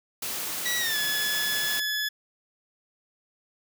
white high-pass noise, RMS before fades -32 dBFS, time 0.22-1.8 s, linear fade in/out 5 ms, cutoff 100 Hz, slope 96 dB/octave
20% pulse tone with pitch glide, 1942 to 1710.3 Hz, B6 to A6, -30 to -50 cents, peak -21 dBFS, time 0.65-2.09 s, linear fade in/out 10 ms, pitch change -220 cents, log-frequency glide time 0.78-0.97 s
effects none

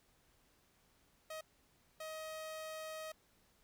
sawtooth tone bursts at uneven times, 630 Hz, D#5, 21 cents sharp, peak -40 dBFS, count 2, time 1.3-1.41 / 2-3.12 s, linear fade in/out 5 ms, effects pink hiss -72 dBFS RMS until 3.63 s

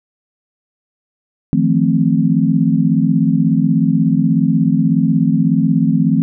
sine chord, F dominant seventh, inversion third, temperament equal with one note detuned, 158.1 / 174.61 / 220 / 261.6 Hz, Eb3 / F3 / A3 / C4, +28 / 0 / 0 / 0 cents, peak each -16 dBFS, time 1.53-6.22 s, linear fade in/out 0 ms, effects none

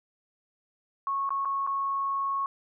sine tone with dropouts, 1100 Hz, C#6, 14 cents flat, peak -26 dBFS, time 1.07-2.46 s, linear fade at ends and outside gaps 1 ms, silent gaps 1.292-1.305 / 1.449-1.455 / 1.666-1.673 s, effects none

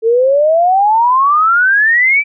sine exponential sweep, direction up, 440 to 2354 Hz, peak -7 dBFS, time 0.02-2.24 s, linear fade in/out 50 ms, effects none

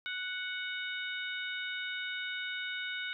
harmonic tone, 740 Hz, F#5, in tune, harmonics 2 / 3 / 4 / 5, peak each -38 / -41 / -44 / -42 dBFS, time 0.06-3.13 s, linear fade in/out 0 ms, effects none

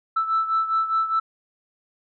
sine beating tone pair, 1318.5 / 1323.4 Hz, E6 / E6, 0 / +6 cents, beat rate 4.9 Hz, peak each -20 / -25 dBFS, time 0.16-1.2 s, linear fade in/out 10 ms, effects tanh soft clip ceiling -14 dBFS

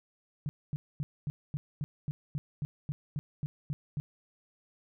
sine tone bursts, 146 Hz, D3, 10 cents flat, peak -30 dBFS, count 14, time 0.46-4 s, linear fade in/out 0 ms, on 30 ms, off 240 ms, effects none

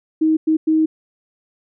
sine tone bursts at uneven times, 315.5 Hz, D#4, 24 cents sharp, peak -12 dBFS, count 3, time 0.21-0.37 / 0.47-0.57 / 0.67-0.86 s, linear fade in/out 10 ms, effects none

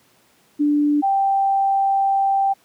sine tone pair in turn, 293.7 / 784.1 Hz, D4 / G5, 0 / 0 cents, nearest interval octave + perfect fourth, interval 1700 cents, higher second, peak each -14 / -15 dBFS, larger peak first, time 0.59-1.02 / 1.02-2.54 s, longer second, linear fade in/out 20 ms, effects pink hiss -57 dBFS RMS until 2.64 s + high-pass 150 Hz 12 dB/octave

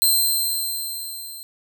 5% pulse tone with level ramp, 4126 Hz, C8, 25 cents flat, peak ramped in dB -7 to -28 dBFS, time 0.02-1.43 s, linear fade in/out 0 ms, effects none

